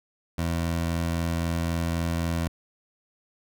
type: tone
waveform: 20% pulse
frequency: 83.8 Hz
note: E2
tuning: 29 cents sharp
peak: -20 dBFS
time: 0.38-2.48 s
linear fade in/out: 5 ms
effects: none